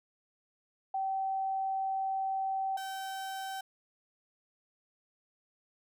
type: tone pair in turn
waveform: sine / 35% pulse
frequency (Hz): 771 / 771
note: G5 / G5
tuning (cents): -29 / -29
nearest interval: unison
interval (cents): 0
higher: neither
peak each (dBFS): -30 / -35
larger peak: first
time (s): 0.94-2.77 / 2.77-3.61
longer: first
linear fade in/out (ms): 5
effects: none